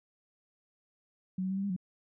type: tone with pitch steps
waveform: sine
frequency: 186.2 / 188.2 / 192.4 / 195.9 / 201.2 / 182.1 Hz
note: F#3 / F#3 / G3 / G3 / G3 / F#3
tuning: +11 / +30 / -32 / -1 / +45 / -27 cents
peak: -30 dBFS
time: 1.38-1.764 s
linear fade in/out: 5 ms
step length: 64 ms
effects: none